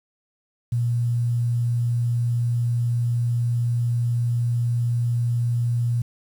sine tone with quantisation, 119.2 Hz, A#2, 39 cents sharp, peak -19 dBFS, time 0.72-6.02 s, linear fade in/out 5 ms, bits 8, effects none

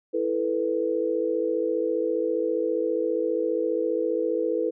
sine chord, E suspended fourth, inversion none, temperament just, 329.6 / 439.5 / 494.4 Hz, E4 / A4 / B4, 0 / -2 / +2 cents, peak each -28 / -27 / -26 dBFS, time 0.13-4.71 s, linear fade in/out 20 ms, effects none

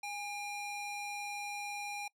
square ring-modulated tone, 1611 Hz, G6, 47 cents sharp, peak -36 dBFS, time 0.03-2.08 s, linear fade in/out 5 ms, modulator 792 Hz, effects noise-tail reverb RT60 0.1 s tail -23 dB re dry + low-pass 11000 Hz 12 dB/octave

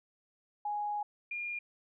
sine tone pair in turn, 830.6 / 2414 Hz, G#5 / D7, 0 / +47 cents, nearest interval octave + tritone, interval 1847 cents, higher second, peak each -32 / -35 dBFS, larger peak first, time 0.65-1.03 / 1.31-1.59 s, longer first, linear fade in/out 5 ms, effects none

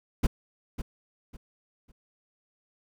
brown noise with echo, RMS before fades -21 dBFS, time 0.23-0.27 s, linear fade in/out 10 ms, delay 550 ms, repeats 3, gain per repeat -11 dB, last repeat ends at 1.92 s, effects none

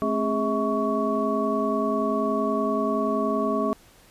sine tone cluster, 216.4 / 266.9 / 412.7 / 644 / 1119 Hz, A3 / C4 / G#4 / E5 / C#6, -29 / +35 / -11 / -41 / +16 cents, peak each -28 dBFS, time 0.02-3.73 s, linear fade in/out 0 ms, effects pink hiss -54 dBFS RMS until 4.1 s + resampled to 32000 Hz

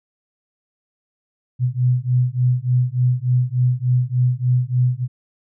sine beating tone pair, 123.47 / 126.87 Hz, B2 / B2, 0 / +47 cents, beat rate 3.4 Hz, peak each -18 dBFS, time 1.59-5.08 s, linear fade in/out 50 ms, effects none

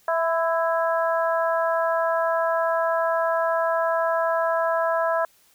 harmonic tone with a mistuned harmonic, 329.6 Hz, E4, in tune, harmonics 2 / 3 / 4 / 5, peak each -22 / -26 / -28 / -30 dBFS, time 0.08-5.25 s, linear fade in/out 2 ms, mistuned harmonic 3, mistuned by +24 cents, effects white hiss -59 dBFS RMS until 5.54 s

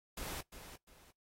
pink noise with echo, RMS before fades -43 dBFS, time 0.17-0.41 s, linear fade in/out 5 ms, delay 350 ms, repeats 2, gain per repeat -10 dB, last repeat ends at 1.11 s, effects noise-tail reverb RT60 0.2 s tail -26 dB re dry + AAC 48 kbps

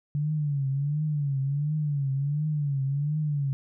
sine tone with vibrato, 144.1 Hz, D3, 33 cents flat, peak -24 dBFS, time 0.15-3.53 s, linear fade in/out 0 ms, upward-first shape triangle, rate 1.4 Hz, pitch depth 130 cents each way, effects none

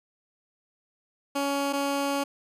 15% pulse tone pair in turn, 280.1 / 280.1 Hz, C#4 / C#4, +18 / +18 cents, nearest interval unison, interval 0 cents, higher neither, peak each -19 dBFS, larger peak neither, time 1.35-1.73 / 1.73-2.24 s, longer second, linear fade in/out 10 ms, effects resampled to 32000 Hz

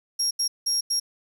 35% pulse tone bursts at uneven times, 5588 Hz, F8, in tune, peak -19 dBFS, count 4, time 0.19-0.31 / 0.39-0.48 / 0.66-0.81 / 0.9-1 s, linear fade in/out 10 ms, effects none

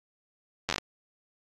slowing click train, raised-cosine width 0.2 ms, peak -10 dBFS, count 7, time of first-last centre 0.69-0.782 s, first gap 10 ms, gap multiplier 1.17, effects AAC 32 kbps

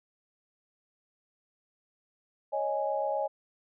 sine chord, C# suspended second, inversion none, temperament equal, 554.4 / 622.3 / 830.6 Hz, C#5 / D#5 / G#5, 0 / 0 / 0 cents, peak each -32 dBFS, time 2.52-3.28 s, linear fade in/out 20 ms, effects none

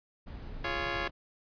brown noise, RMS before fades -42 dBFS, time 0.26-1.11 s, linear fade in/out 20 ms
10% pulse chord, Db major, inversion first, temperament just, 346.5 / 415.8 / 554.4 Hz, F4 / Ab4 / Db5, -14 / +2 / 0 cents, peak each -27 / -31 / -28 dBFS, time 0.64-1.08 s, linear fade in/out 5 ms
effects resampled to 11025 Hz

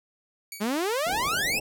10% pulse tone with exponential decay, 2262 Hz, C#7, 34 cents sharp, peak -25 dBFS, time 0.52-0.83 s, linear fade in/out 2 ms, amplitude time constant 67 ms
sawtooth exponential sweep, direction up, 197.6 to 2742 Hz, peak -21 dBFS, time 0.6-1.6 s, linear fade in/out 20 ms
white low-pass noise, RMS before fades -37 dBFS, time 1.06-1.6 s, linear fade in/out 2 ms, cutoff 830 Hz, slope 96 dB/octave
effects none

